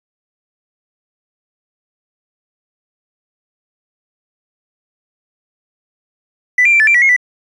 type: tone with pitch steps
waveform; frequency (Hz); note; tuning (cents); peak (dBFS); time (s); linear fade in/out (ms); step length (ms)
triangle; 1988 / 2380 / 2349 / 1747 / 2357 / 1941 / 2158 / 1977; B6 / D7 / D7 / A6 / D7 / B6 / C#7 / B6; +11 / +22 / 0 / -13 / +6 / -31 / -47 / +1; -4; 6.58-7.164; 5; 73
effects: tanh soft clip ceiling -4 dBFS + resampled to 22050 Hz